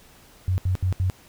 sine tone bursts, 92.5 Hz, F#2, in tune, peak -19 dBFS, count 4, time 0.48-1.099 s, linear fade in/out 0 ms, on 100 ms, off 73 ms, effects pink hiss -52 dBFS RMS until 1.28 s

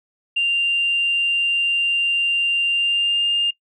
sine tone with pitch glide, 2786 to 2810 Hz, F7 to F7, -5 to +10 cents, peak -15 dBFS, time 0.36-3.51 s, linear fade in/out 10 ms, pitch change +15 cents, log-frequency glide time 2.7-3.27 s, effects noise-tail reverb RT60 0.1 s tail -22 dB re dry + tanh soft clip ceiling -11 dBFS

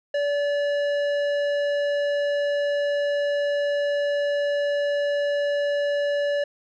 triangle tone with tanh clipping, 576 Hz, D5, 34 cents flat, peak -23 dBFS, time 0.14-6.44 s, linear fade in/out 5 ms, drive 17 dB, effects none

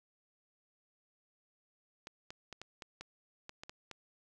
clicks, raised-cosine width 0.2 ms, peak -28 dBFS, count 10, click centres 2.071 / 2.305 / 2.527 / 2.616 / 2.822 / 3.01 / 3.494 / 3.635 / 3.695 / 3.913 s, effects none

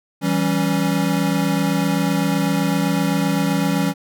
square chord, C# diminished, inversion first, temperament equal with one note detuned, 164.81 / 192.63 / 277.2 Hz, E3 / G3 / C#4, 0 / -30 / 0 cents, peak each -22 dBFS, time 0.21-3.94 s, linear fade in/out 50 ms, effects none

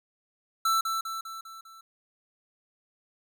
square tone with echo, 1330 Hz, E6, 15 cents sharp, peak -23 dBFS, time 0.65-0.81 s, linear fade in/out 5 ms, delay 200 ms, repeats 5, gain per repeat -5 dB, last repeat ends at 1.81 s, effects none

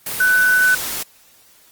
sine tone in noise, 1500 Hz, F#6, 23 cents sharp, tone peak -11 dBFS, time 0.2-0.75 s, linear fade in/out 5 ms, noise white, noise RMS -25 dBFS, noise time 0.06-1.03 s, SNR +11 dB, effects white hiss -51 dBFS RMS until 1.71 s + Opus 24 kbps

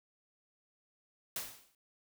white noise with exponential decay, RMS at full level -36 dBFS, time 1.36-1.75 s, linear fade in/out 2 ms, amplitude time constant 84 ms, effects none

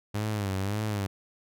sawtooth tone with vibrato, 101.5 Hz, G#2, 39 cents flat, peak -24 dBFS, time 0.14-1.07 s, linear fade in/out 10 ms, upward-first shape sine, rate 1.8 Hz, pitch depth 110 cents each way, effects none

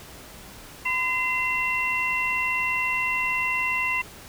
sine tone cluster, 1014 / 2057 / 2725 Hz, B5 / C7 / F7, +45 / -30 / -43 cents, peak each -29 / -26 / -26 dBFS, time 0.85-4.02 s, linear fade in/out 10 ms, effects pink hiss -44 dBFS RMS until 4.28 s

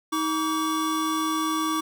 square tone pair together, 316.2 / 1146.2 Hz, D#4 / D6, +28 / -42 cents, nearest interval octave + minor seventh, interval 2230 cents, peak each -27 dBFS, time 0.12-1.81 s, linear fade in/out 10 ms, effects none

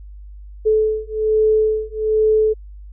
sine beating tone pair, 433.1 / 434.3 Hz, A4 / A4, -27 / -23 cents, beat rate 1.2 Hz, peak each -17 dBFS, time 0.65-2.54 s, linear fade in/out 20 ms, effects added 50 Hz sine -34 dBFS peak until 2.92 s

